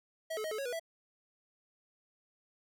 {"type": "tone with pitch steps", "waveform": "square", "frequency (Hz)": [645, 431.4, 629, 431.9, 551, 488.1, 659], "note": ["E5", "A4", "D#5", "A4", "C#5", "B4", "E5"], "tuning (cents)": [-38, -34, 19, -32, -11, -20, -1], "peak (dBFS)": -36, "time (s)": [0.3, 0.797], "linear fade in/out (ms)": 10, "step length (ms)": 71, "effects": []}